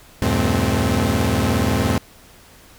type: tone cluster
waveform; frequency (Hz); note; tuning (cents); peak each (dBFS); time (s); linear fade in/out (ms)
sawtooth; 78.9 / 96 / 117.4 / 214.9 / 260.5; D#2 / G2 / A#2 / A3 / C4; +25 / -36 / +13 / -41 / -7; -19; 0.22-1.98; 0
effects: pink hiss -47 dBFS RMS until 2.78 s